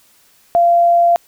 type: tone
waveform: sine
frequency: 689 Hz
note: F5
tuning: 24 cents flat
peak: -8 dBFS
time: 0.55-1.16 s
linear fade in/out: 0 ms
effects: white hiss -52 dBFS RMS until 1.27 s